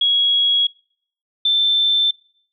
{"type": "tone pair in turn", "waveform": "sine", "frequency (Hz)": [3322, 3548], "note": ["G#7", "A7"], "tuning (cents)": [0, 14], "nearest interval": "minor second", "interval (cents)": 114, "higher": "second", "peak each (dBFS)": -13, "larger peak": "neither", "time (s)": [[0.01, 0.67], [1.45, 2.11]], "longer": "neither", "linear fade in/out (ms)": 5, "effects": ["noise-tail reverb RT60 0.6 s tail -25 dB re dry"]}